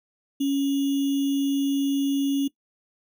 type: tone with sample-and-hold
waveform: sine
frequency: 277.5 Hz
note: C#4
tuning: 2 cents sharp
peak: -20 dBFS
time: 0.4-2.48 s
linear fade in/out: 10 ms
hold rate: 3150 Hz
effects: noise-tail reverb RT60 0.1 s tail -19 dB re dry

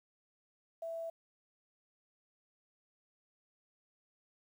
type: tone with quantisation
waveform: sine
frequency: 661 Hz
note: E5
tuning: 5 cents sharp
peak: -38 dBFS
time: 0.82-1.1 s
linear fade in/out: 5 ms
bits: 11
effects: none

